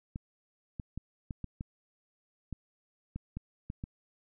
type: clicks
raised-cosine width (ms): 5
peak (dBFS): -25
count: 11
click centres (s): 0.159 / 0.798 / 0.976 / 1.308 / 1.443 / 1.609 / 2.527 / 3.16 / 3.37 / 3.701 / 3.839
effects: none